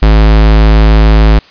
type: tone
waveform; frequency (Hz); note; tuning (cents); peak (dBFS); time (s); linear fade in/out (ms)
square; 53.4; G#1; +49; -3; 0.02-1.39; 5
effects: white hiss -39 dBFS RMS until 1.5 s + resampled to 11025 Hz